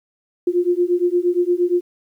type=beating tone pair; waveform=sine; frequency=349.2 / 357.8 Hz; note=F4 / F4; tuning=0 / +42 cents; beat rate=8.6 Hz; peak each=-18 dBFS; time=0.47-1.81 s; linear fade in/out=5 ms; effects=9-bit